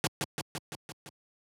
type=noise with echo; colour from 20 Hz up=pink; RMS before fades=-27 dBFS; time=0.04-0.07 s; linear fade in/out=0 ms; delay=170 ms; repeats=6; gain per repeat=-3 dB; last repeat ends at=1.09 s; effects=high-pass 100 Hz 12 dB/octave + low-pass 11000 Hz 12 dB/octave